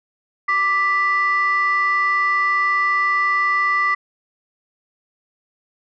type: tone pair together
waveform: sine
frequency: 1174.7 / 1978 Hz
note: D6 / B6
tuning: 0 / +2 cents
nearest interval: major sixth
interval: 902 cents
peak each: -17 dBFS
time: 0.48-3.95 s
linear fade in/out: 10 ms
effects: tanh soft clip ceiling -10 dBFS